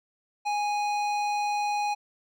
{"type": "tone with hard clipping", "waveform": "triangle", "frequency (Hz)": 828, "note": "G#5", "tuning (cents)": -5, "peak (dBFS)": -27, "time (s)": [0.45, 1.95], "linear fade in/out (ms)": 20, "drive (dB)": 17, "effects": []}